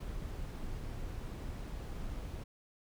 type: noise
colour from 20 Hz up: brown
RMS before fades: -41 dBFS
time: 0-2.44 s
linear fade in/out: 10 ms
effects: none